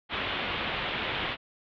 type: low-pass noise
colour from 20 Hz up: white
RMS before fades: -32 dBFS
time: 0.09-1.37 s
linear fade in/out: 50 ms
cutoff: 3500 Hz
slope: 48 dB/octave
effects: none